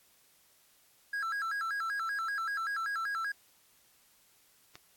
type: tone with vibrato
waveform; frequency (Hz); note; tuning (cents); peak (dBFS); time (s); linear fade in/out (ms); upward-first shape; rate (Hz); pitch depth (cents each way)
triangle; 1481; F#6; +1; -30; 1.13-3.32; 5; square; 5.2; 180
type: click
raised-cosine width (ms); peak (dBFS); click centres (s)
0.2; -29; 4.755
effects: white hiss -65 dBFS RMS until 4.96 s + AAC 64 kbps